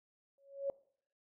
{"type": "tone with exponential growth", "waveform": "sine", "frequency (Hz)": 554.4, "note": "C#5", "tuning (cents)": 0, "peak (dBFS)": -30, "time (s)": [0.38, 0.7], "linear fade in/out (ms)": 1, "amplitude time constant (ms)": 68, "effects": ["noise-tail reverb RT60 0.6 s tail -21 dB re dry"]}